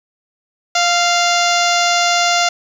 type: harmonic tone with a mistuned harmonic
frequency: 698.5 Hz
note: F5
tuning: in tune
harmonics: 1 / 2 / 3 / 4 / 5 / 6 / 7 / 8 / 9 / 10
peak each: -16 / -19 / -21 / -22 / -23 / -24 / -24 / -25 / -26 / -26 dBFS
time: 0.75-2.49 s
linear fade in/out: 5 ms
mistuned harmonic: 2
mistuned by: -19 cents
effects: 7-bit